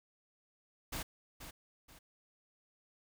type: noise with echo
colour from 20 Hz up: pink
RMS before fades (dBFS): -40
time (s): 0.92-1.03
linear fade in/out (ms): 10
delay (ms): 480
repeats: 2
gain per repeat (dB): -9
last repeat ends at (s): 1.99
effects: none